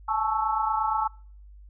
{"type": "chord", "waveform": "sine", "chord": "A major seventh", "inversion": "third", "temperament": "equal with one note detuned", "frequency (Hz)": [851.5, 880, 1108.7, 1318.5], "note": ["G#5", "A5", "C#6", "E6"], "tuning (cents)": [43, 0, 0, 0], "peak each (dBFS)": [-29, -27, -30, -29], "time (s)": [0.08, 1.08], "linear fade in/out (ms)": 10, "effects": ["noise-tail reverb RT60 0.5 s tail -26 dB re dry", "added 50 Hz sine -45 dBFS peak until 1.69 s"]}